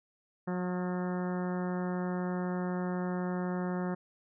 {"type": "harmonic tone with a mistuned harmonic", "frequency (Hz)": 180.8, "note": "F#3", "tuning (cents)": -40, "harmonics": [1, 2, 3, 4, 5, 6, 7, 8, 9, 10], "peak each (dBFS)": [-32, -38, -42, -44, -46, -48, -49, -50, -51, -52], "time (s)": [0.47, 3.95], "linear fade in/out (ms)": 10, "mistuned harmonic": 8, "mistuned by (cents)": -39, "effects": []}